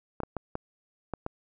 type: clicks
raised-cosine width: 1 ms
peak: -18 dBFS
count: 6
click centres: 0.203 / 0.234 / 0.367 / 0.554 / 1.137 / 1.264 s
effects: none